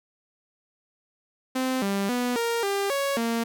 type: tone with pitch steps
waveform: sawtooth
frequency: 258.9 / 198 / 245.9 / 465.8 / 398.2 / 556 / 230.9 Hz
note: C4 / G3 / B3 / A#4 / G4 / C#5 / A#3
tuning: -18 / +18 / -7 / -1 / +27 / +5 / -16 cents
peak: -20 dBFS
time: 1.55-3.44 s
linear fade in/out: 10 ms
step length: 270 ms
effects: none